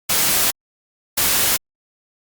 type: noise bursts at uneven times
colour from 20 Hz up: white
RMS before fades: -17 dBFS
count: 2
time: 0.09-0.51 / 1.17-1.57 s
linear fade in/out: 10 ms
effects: Opus 48 kbps